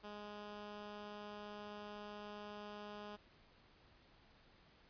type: tone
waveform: 10% pulse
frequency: 207.7 Hz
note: G#3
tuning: in tune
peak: -40 dBFS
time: 0.03-3.17 s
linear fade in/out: 20 ms
effects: pink hiss -67 dBFS RMS until 4.89 s + resampled to 11025 Hz